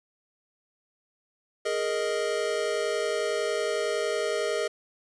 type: chord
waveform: square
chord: Ab suspended second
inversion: none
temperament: equal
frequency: 415.3 / 466.2 / 622.3 Hz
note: Ab4 / Bb4 / Eb5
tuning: 0 / 0 / 0 cents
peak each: -31 dBFS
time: 1.65-4.68 s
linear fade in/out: 10 ms
effects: resampled to 22050 Hz + 9-bit